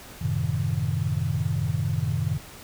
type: chord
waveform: sine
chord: F# diminished seventh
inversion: none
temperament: equal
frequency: 92.5 / 110 / 130.81 / 155.56 Hz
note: F#2 / A2 / C3 / Eb3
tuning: 0 / 0 / 0 / 0 cents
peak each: -29 / -29 / -28 / -28 dBFS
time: 0.21-2.38 s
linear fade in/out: 10 ms
effects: pink hiss -44 dBFS RMS until 2.63 s